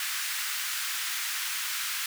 pink high-pass noise, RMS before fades -32 dBFS, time 0-2.06 s, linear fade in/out 2 ms, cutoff 1400 Hz, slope 24 dB/octave, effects none

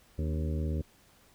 harmonic tone with a mistuned harmonic, 78.1 Hz, D#2, 7 cents sharp, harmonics 1 / 2 / 3 / 4 / 5 / 6 / 7, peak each -30 / -36 / -40 / -42 / -44 / -46 / -47 dBFS, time 0.18-0.82 s, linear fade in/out 10 ms, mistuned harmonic 4, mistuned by -66 cents, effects pink hiss -62 dBFS RMS until 1.34 s

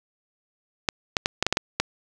clicks, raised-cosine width 0.2 ms, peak -3 dBFS, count 8, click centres 0.888 / 1.168 / 1.259 / 1.426 / 1.466 / 1.526 / 1.571 / 1.8 s, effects none

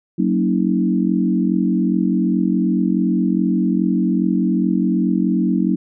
sine tone cluster, 186.1 / 230.9 / 277.9 / 320.5 Hz, F#3 / A#3 / C#4 / E4, +10 / -16 / +4 / -49 cents, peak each -18 / -20 / -22 / -21 dBFS, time 0.18-5.76 s, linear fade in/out 10 ms, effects none

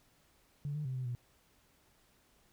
sine tone with pitch steps, 144.1 / 150.4 / 130.1 / 128.1 / 121.9 Hz, D3 / D3 / C3 / C3 / B2, -33 / +42 / -9 / -36 / -22 cents, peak -34 dBFS, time 0.65-1.15 s, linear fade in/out 0 ms, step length 100 ms, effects tanh soft clip ceiling -30 dBFS + pink hiss -69 dBFS RMS until 2.52 s

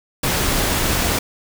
pink noise, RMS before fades -19 dBFS, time 0.23-1.19 s, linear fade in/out 5 ms, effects none

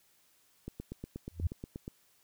click train, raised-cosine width 3 ms, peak -27 dBFS, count 11, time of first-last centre 0.68-1.879 s, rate 8.34 Hz
sine tone with exponential growth, 83.9 Hz, E2, 31 cents sharp, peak -23 dBFS, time 1.31-1.47 s, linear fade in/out 5 ms, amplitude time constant 33 ms
effects white hiss -68 dBFS RMS until 2.23 s

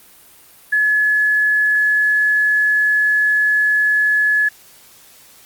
sine tone with quantisation, 1705 Hz, G#6, 45 cents sharp, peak -12 dBFS, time 0.72-4.49 s, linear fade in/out 10 ms, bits 7, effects white hiss -46 dBFS RMS until 5.45 s + Opus 32 kbps

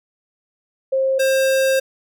sine / square tone pair in turn, 532 / 532 Hz, C5 / C5, +29 / +29 cents, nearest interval unison, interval 0 cents, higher neither, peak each -15 dBFS, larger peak neither, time 0.92-1.19 / 1.19-1.8 s, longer second, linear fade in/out 10 ms, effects none

